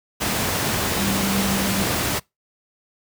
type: tone in noise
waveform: sine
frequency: 196 Hz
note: G3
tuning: in tune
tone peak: -23 dBFS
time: 0.98-1.84 s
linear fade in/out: 20 ms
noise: pink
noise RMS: -22 dBFS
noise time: 0.2-2.2 s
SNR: -4 dB
effects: noise-tail reverb RT60 0.2 s tail -25 dB re dry + high-pass 80 Hz 12 dB/octave